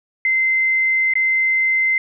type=tone with dropouts; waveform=sine; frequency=2072 Hz; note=C7; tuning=17 cents flat; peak=-14 dBFS; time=0.25-1.98 s; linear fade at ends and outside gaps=2 ms; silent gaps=1.137-1.154 s; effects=none